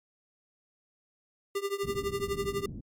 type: tone with tremolo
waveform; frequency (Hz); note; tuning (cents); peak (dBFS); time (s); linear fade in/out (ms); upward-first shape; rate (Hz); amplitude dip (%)
square; 398.7; G4; +29; -27; 1.55-2.66; 5; triangle; 12; 95
type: low-pass noise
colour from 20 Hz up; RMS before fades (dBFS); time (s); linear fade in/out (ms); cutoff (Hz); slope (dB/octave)
white; -40; 1.83-2.81; 10; 240; 24
effects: MP3 64 kbps